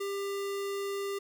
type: tone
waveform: square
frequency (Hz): 397.8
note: G4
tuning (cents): +25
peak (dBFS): -33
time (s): 0-1.19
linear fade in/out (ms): 10
effects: none